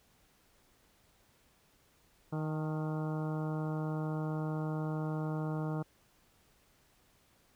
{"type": "harmonic tone with a mistuned harmonic", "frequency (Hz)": 155.56, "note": "D#3", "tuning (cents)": 0, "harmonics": [1, 2, 3, 4, 5, 6, 7, 8, 9], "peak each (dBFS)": [-34, -40, -44, -46, -48, -50, -51, -52, -53], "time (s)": [2.32, 5.83], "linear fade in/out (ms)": 10, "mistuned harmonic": 6, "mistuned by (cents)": -55, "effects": ["pink hiss -68 dBFS RMS until 7.55 s"]}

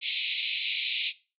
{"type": "band-pass noise", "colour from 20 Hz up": "pink", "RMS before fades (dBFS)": -31, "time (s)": [0.01, 1.13], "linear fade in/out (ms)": 50, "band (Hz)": [2200, 4000], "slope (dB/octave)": 96, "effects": ["noise-tail reverb RT60 0.3 s tail -17 dB re dry", "MP3 96 kbps"]}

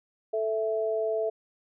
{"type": "tone pair together", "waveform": "sine", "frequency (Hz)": [439.2, 659.3], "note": ["A4", "E5"], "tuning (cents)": [-3, 0], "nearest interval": "perfect fifth", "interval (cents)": 703, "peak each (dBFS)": -28, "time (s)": [0.33, 1.3], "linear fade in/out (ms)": 10, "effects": []}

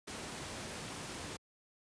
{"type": "noise", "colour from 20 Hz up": "pink", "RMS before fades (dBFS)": -43, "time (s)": [0.07, 1.37], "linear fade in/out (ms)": 10, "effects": ["high-pass 80 Hz 12 dB/octave", "resampled to 22050 Hz"]}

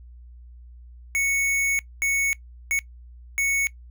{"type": "tone bursts at uneven times", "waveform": "square", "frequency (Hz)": 2215, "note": "C#7", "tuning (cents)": -2, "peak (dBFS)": -21, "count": 4, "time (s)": [[1.15, 1.79], [2.02, 2.33], [2.71, 2.79], [3.38, 3.67]], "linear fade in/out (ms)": 0, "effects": ["noise-tail reverb RT60 0.1 s tail -20 dB re dry", "added 60 Hz sine -42 dBFS peak until 3.9 s"]}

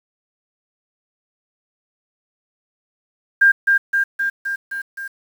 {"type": "tone with echo", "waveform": "sine", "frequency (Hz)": 1599, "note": "G6", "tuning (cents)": 34, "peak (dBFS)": -8, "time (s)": [3.41, 3.52], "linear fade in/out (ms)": 10, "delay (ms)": 260, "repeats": 6, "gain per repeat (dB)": -3, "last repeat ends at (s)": 5.08, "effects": ["7-bit"]}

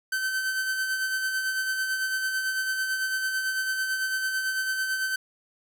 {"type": "tone with tremolo", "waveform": "45% pulse", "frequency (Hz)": 1538, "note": "G6", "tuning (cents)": -33, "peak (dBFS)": -24, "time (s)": [0.12, 5.16], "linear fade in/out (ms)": 5, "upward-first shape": "sine", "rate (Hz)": 9, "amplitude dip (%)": 40, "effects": []}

